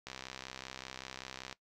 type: click train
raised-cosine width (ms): 0.2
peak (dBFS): -25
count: 96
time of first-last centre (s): 0.07-1.527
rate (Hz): 65.2
effects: noise-tail reverb RT60 0.1 s tail -18 dB re dry